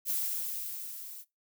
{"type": "noise with level ramp", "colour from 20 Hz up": "violet", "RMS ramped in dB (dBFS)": [-30, -46], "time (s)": [0.05, 1.25], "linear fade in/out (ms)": 50, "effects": ["noise-tail reverb RT60 0.2 s tail -20 dB re dry"]}